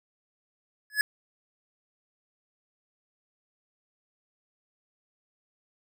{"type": "tone with exponential growth", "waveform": "square", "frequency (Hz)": 1700, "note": "G#6", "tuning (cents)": 40, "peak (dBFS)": -17, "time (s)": [0.9, 1.01], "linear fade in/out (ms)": 1, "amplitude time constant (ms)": 22, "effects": []}